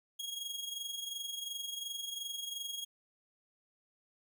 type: tone with amplitude modulation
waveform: sawtooth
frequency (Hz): 3289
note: G#7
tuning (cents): -18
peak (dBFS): -33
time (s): 0.19-2.85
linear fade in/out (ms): 10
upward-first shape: sine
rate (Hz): 22.8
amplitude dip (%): 60
effects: none